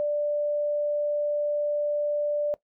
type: tone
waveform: sine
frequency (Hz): 589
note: D5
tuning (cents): +5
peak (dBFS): -23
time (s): 0-2.54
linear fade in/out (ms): 0
effects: noise-tail reverb RT60 0.1 s tail -19 dB re dry